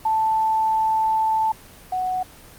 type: tone pair in turn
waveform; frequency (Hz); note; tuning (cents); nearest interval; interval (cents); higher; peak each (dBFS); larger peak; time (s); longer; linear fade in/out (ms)
sine; 880 / 740; A5 / F#5; 0 / 0; minor third; 300; first; -17 / -21; first; 0.05-1.52 / 1.92-2.23; first; 5
effects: pink hiss -45 dBFS RMS until 2.58 s + Opus 24 kbps